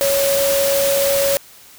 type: tone in noise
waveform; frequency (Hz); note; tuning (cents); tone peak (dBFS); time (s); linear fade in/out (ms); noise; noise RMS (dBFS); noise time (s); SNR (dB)
sine; 556; C#5; +5; -15; 0.01-1.37; 0; white; -21; 0.01-1.37; +3
effects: white hiss -44 dBFS RMS until 1.78 s